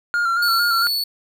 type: tone with vibrato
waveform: triangle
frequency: 1391 Hz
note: F6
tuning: 7 cents flat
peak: -15 dBFS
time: 0.14-0.87 s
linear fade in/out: 0 ms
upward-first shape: square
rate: 4.4 Hz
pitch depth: 33 cents each way
type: tone with tremolo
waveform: 45% pulse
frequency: 4435 Hz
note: C#8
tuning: in tune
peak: -18 dBFS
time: 0.42-1.04 s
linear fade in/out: 5 ms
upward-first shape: sine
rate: 2.6 Hz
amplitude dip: 25%
effects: none